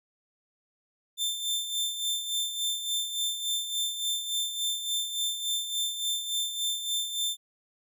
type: tone with tremolo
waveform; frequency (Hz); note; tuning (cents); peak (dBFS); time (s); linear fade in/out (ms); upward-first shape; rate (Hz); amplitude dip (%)
sawtooth; 3563; A7; +21; -23; 1.17-7.37; 50; sine; 3.5; 60
effects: none